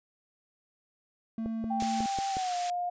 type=tone; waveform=triangle; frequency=224.5 Hz; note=A3; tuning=35 cents sharp; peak=-29 dBFS; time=1.38-2.06 s; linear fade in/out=2 ms
type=click train; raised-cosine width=2 ms; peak=-24 dBFS; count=6; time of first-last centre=1.46-2.369 s; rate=5.5 Hz
type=tone with pitch glide; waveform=sine; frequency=787 to 709.3 Hz; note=G5 to F5; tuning=+7 to +27 cents; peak=-29 dBFS; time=1.7-2.9 s; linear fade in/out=10 ms; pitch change=-180 cents; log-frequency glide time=2.29-2.55 s
type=high-pass noise; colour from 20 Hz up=white; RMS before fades=-37 dBFS; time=1.8-2.7 s; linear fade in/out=0 ms; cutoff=1400 Hz; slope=12 dB/octave
effects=resampled to 16000 Hz